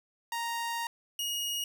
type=tone pair in turn; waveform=sawtooth; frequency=932.3 / 2877 Hz; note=A#5 / F#7; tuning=0 / -49 cents; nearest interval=octave + minor sixth; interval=1951 cents; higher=second; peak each=-28 dBFS; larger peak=neither; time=0.32-0.87 / 1.19-1.64 s; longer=first; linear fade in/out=2 ms; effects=none